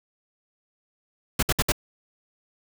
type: noise bursts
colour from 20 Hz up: pink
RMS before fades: -21 dBFS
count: 4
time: 1.39-1.721 s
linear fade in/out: 5 ms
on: 37 ms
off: 61 ms
effects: none